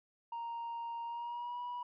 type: tone with pitch glide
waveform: sine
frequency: 932.3 to 974.1 Hz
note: A#5 to B5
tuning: 0 to -24 cents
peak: -36 dBFS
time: 0.32-1.83 s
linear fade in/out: 5 ms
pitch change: +76 cents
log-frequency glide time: 1.04-1.6 s
effects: tanh soft clip ceiling -37 dBFS